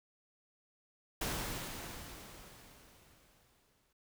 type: noise with exponential decay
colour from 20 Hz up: pink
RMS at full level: -36 dBFS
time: 1.21-3.93 s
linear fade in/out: 5 ms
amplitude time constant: 590 ms
effects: none